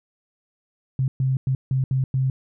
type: tone bursts at uneven times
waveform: sine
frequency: 131.8 Hz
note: C3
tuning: 13 cents sharp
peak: -18 dBFS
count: 6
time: 0.99-1.08 / 1.2-1.37 / 1.47-1.55 / 1.71-1.84 / 1.91-2.04 / 2.14-2.3 s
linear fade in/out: 2 ms
effects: none